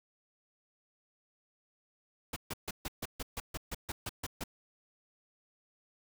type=noise bursts; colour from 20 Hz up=pink; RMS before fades=-38 dBFS; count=13; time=2.33-4.439 s; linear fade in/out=5 ms; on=33 ms; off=140 ms; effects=none